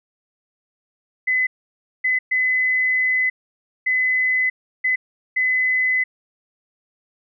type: tone bursts at uneven times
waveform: sine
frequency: 2020 Hz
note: B6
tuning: 39 cents sharp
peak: -16 dBFS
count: 6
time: 1.27-1.47 / 2.04-2.19 / 2.31-3.3 / 3.86-4.5 / 4.84-4.96 / 5.36-6.04 s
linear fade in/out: 10 ms
effects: none